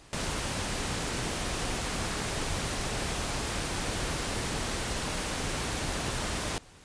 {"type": "noise", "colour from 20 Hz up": "pink", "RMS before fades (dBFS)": -32, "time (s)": [0.13, 6.58], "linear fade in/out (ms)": 0, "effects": ["pink hiss -54 dBFS RMS until 6.84 s", "resampled to 22050 Hz"]}